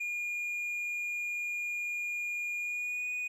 triangle tone with pitch glide, 2426 to 2471 Hz, D#7 to D#7, -44 to -13 cents, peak -31 dBFS, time 0-3.28 s, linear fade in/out 10 ms, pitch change +31 cents, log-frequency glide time 2.58-3.09 s, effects none

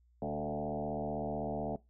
sine tone with frequency modulation, 440 Hz, A4, in tune, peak -33 dBFS, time 0.22-1.76 s, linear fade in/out 2 ms, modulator 75.9 Hz, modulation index 4.2, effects noise-tail reverb RT60 0.2 s tail -20 dB re dry + added 60 Hz sine -64 dBFS peak until 1.89 s

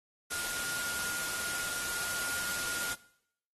sine tone in noise, 1421 Hz, F6, 30 cents sharp, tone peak -39 dBFS, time 0.3-2.95 s, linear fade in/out 20 ms, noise white, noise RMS -36 dBFS, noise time 0.3-2.95 s, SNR -6 dB, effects noise-tail reverb RT60 0.7 s tail -19 dB re dry + AAC 32 kbps

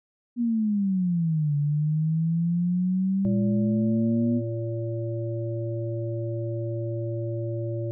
sine exponential two-way sweep, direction down then up, 243.4 to 144 to 243.4 Hz, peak -21 dBFS, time 0.36-4.42 s, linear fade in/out 50 ms, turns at 1.56 s
harmonic tone, 114.9 Hz, A#2, 25 cents flat, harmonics 1 / 3 / 5, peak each -28 / -33 / -35 dBFS, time 3.25-7.91 s, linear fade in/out 0 ms
effects none

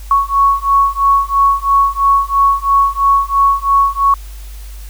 sine beating tone pair, 1108.7 / 1111.7 Hz, C#6 / C#6, 0 / +5 cents, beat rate 3 Hz, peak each -12 dBFS, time 0.11-4.14 s, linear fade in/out 2 ms, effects added 50 Hz sine -27 dBFS peak until 4.89 s + white hiss -41 dBFS RMS until 4.89 s

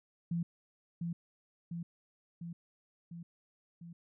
sine tone with echo, 169.9 Hz, F3, 47 cents flat, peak -31 dBFS, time 0.31-0.43 s, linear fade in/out 5 ms, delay 700 ms, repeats 5, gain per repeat -3 dB, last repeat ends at 3.93 s, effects none

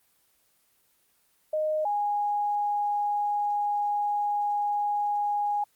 sine tone pair in turn, 618 / 824.9 Hz, D#5 / G#5, -12 / -12 cents, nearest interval perfect fourth, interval 500 cents, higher second, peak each -24 dBFS, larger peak neither, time 1.53-1.85 / 1.85-5.64 s, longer second, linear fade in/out 5 ms, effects white hiss -67 dBFS RMS until 5.75 s + Opus 24 kbps

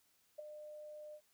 sine tone with ADSR envelope, 603 Hz, D5, 46 cents sharp, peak -40 dBFS, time 0.38-1.21 s, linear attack 13 ms, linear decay 10 ms, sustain -8 dB, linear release 67 ms, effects white hiss -74 dBFS RMS until 1.33 s

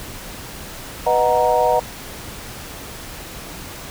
sine chord, B major seventh, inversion none, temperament equal with one note detuned, 493.9 / 622.3 / 740 / 935.6 Hz, B4 / D#5 / F#5 / A#5, 0 / 0 / 0 / +6 cents, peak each -19 dBFS, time 1.06-1.8 s, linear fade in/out 10 ms, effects pink hiss -34 dBFS RMS until 3.9 s

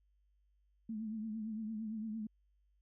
sine tone with vibrato, 218.5 Hz, A3, 12 cents flat, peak -38 dBFS, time 0.89-2.27 s, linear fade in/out 5 ms, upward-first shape triangle, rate 8.8 Hz, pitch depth 75 cents each way, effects added 50 Hz sine -70 dBFS peak until 2.81 s

